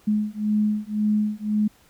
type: beating tone pair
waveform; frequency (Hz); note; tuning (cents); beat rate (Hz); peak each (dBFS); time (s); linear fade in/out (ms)
sine; 210.5 / 212.4; G#3 / G#3; +24 / +39; 1.9; -23; 0.07-1.68; 10
effects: pink hiss -57 dBFS RMS until 1.89 s